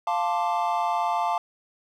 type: chord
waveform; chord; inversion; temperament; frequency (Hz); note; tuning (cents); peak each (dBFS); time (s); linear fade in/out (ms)
triangle; D minor seventh; first; equal; 698.5 / 880 / 1046.5 / 1174.7; F5 / A5 / C6 / D6; 0 / 0 / 0 / 0; -25 / -24 / -30 / -29; 0.07-1.38; 2
effects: none